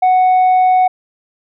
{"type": "tone", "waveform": "sine", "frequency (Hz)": 740, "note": "F#5", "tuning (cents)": 0, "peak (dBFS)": -5, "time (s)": [0.02, 0.88], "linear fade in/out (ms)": 10, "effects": ["tanh soft clip ceiling -7 dBFS"]}